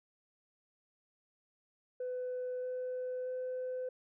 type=tone with pitch steps; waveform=sine; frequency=502 / 505.2 / 508.4 Hz; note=B4 / B4 / C5; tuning=+28 / +39 / -50 cents; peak=-34 dBFS; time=2-3.89 s; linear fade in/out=5 ms; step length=630 ms; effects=tanh soft clip ceiling -33 dBFS